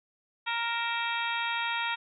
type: harmonic tone with a mistuned harmonic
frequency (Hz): 466.2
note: A#4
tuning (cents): 0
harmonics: 2 / 3 / 4 / 5 / 6 / 7 / 8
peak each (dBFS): -33 / -35 / -36 / -37 / -38 / -38 / -39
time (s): 0.46-1.96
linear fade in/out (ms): 20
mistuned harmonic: 6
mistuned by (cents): -82
effects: none